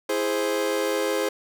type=chord; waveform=40% pulse; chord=E augmented; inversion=none; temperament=equal; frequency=329.6 / 415.3 / 523.3 Hz; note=E4 / G#4 / B#4; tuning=0 / 0 / 0 cents; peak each=-29 / -26 / -25 dBFS; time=0.09-1.29 s; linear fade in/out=5 ms; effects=none